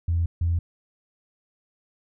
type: tone pair in turn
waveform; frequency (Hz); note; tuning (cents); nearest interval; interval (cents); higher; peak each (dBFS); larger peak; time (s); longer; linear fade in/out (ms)
sine; 84.5 / 84.86; E2 / F2; +43 / -49; unison; 8; second; -19; neither; 0.08-0.26 / 0.41-0.59; neither; 5
effects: tanh soft clip ceiling -15 dBFS